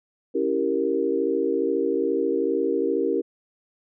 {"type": "chord", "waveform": "sine", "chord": "C# diminished seventh", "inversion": "none", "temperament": "equal", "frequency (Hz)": [277.2, 329.6, 392, 466.2], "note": ["C#4", "E4", "G4", "Bb4"], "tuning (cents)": [0, 0, 0, 0], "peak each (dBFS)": [-28, -27, -25, -25], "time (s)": [0.34, 3.22], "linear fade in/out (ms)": 20, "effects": []}